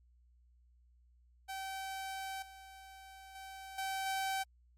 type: tone with level steps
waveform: sawtooth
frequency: 771 Hz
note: G5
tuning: 29 cents flat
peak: -36 / -48 / -43 / -32 / -30 dBFS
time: 1.48-4.44 s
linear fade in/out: 20 ms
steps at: 2.42 / 3.35 / 3.78 / 4.06 s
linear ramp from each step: 5 ms
effects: added 60 Hz sine -63 dBFS peak until 4.77 s + MP3 64 kbps